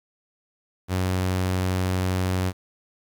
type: tone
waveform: sawtooth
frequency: 92.5 Hz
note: F#2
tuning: in tune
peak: -18 dBFS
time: 0.88-2.53 s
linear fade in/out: 50 ms
effects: 9-bit